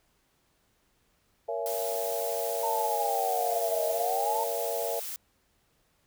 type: chord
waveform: sine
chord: A# half-diminished seventh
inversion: none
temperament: just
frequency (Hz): 466.2 / 559.4 / 671.3 / 839.1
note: A#4 / C#5 / E5 / G#5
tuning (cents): 0 / +16 / +31 / +18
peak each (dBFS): -34 / -35 / -33 / -39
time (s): 1.48-5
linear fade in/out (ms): 10
type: noise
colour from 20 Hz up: blue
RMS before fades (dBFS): -37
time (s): 1.66-5.16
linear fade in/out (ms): 0
type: linear two-way sweep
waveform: sine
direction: down then up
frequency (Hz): 910 to 622.3 to 910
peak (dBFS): -28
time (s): 2.63-4.44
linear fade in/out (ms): 5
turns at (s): 3.86
effects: pink hiss -70 dBFS RMS until 6.06 s